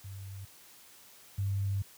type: tone pair in turn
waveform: sine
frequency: 97.5 / 98.69 Hz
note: G2 / G2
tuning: -9 / +12 cents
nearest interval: unison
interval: 21 cents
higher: second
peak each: -40 / -28 dBFS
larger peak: second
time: 0.04-0.45 / 1.38-1.82 s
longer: second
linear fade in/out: 5 ms
effects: white hiss -56 dBFS RMS until 1.97 s + high-pass 60 Hz 12 dB/octave